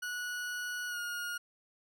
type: tone with pitch glide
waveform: 40% pulse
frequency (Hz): 1466 to 1431.7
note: F#6 to F6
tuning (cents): -16 to +43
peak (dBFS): -35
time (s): 0.02-1.38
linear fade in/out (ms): 10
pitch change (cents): -41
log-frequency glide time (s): 0.88-0.98
effects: none